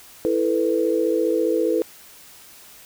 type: chord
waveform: sine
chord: E suspended fourth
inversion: none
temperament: just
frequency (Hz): 329.6 / 439.5 / 494.4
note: E4 / A4 / B4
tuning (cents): 0 / -2 / +2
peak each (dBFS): -22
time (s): 0.25-1.82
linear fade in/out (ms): 0
effects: white hiss -46 dBFS RMS until 2.85 s